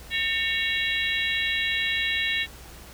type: harmonic tone with a mistuned harmonic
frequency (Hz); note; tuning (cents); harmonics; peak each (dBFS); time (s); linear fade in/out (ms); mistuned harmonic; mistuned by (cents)
554.4; C#5; 0; 3 / 4 / 5 / 6 / 7; -28 / -29 / -30 / -31 / -31; 0.1-2.47; 50; 3; +150
effects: added 60 Hz sine -46 dBFS peak until 2.93 s + pink hiss -46 dBFS RMS until 2.93 s